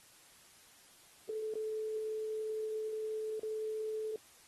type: tone with dropouts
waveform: sine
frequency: 434.4 Hz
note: A4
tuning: 22 cents flat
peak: -35 dBFS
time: 1.29-4.16 s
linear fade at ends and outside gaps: 2 ms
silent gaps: 1.539-1.554 / 3.396-3.431 s
effects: white hiss -61 dBFS RMS until 4.47 s + AAC 32 kbps